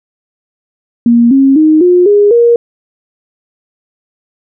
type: tone with pitch steps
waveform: sine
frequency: 235.8 / 270.9 / 311.1 / 357.4 / 410.6 / 471.6 Hz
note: A#3 / C#4 / D#4 / F4 / G#4 / A#4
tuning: +20 / -40 / 0 / +40 / -20 / +20 cents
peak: -3 dBFS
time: 1.06-2.56 s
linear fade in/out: 2 ms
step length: 250 ms
effects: none